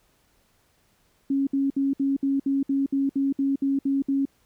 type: tone bursts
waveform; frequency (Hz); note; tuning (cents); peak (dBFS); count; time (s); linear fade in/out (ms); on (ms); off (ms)
sine; 274.7; C#4; -16; -20; 13; 1.3-4.254; 5; 170; 62
effects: pink hiss -65 dBFS RMS until 4.45 s